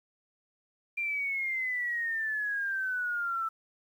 sine exponential sweep, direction down, 2389 to 1318.5 Hz, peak -29 dBFS, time 0.97-3.49 s, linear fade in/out 10 ms, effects 10-bit

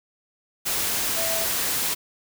sine tone in noise, 659.3 Hz, E5, in tune, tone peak -29 dBFS, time 1.16-1.46 s, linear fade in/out 20 ms, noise white, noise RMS -25 dBFS, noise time 0.65-1.95 s, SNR -7 dB, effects none

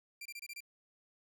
sawtooth tone bursts, 2369 Hz, D7, 14 cents sharp, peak -40 dBFS, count 6, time 0.21-0.605 s, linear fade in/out 5 ms, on 45 ms, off 25 ms, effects none

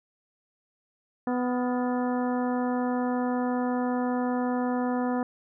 harmonic tone with a mistuned harmonic, 248.6 Hz, B3, 12 cents sharp, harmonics 1 / 2 / 3 / 4 / 5 / 6 / 7, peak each -26 / -32 / -33 / -37 / -41 / -44 / -44 dBFS, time 1.27-5.23 s, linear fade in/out 2 ms, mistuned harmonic 6, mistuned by -71 cents, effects none

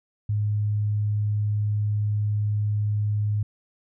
sine tone, 104.7 Hz, G#2, 15 cents sharp, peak -21 dBFS, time 0.29-3.43 s, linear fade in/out 5 ms, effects none

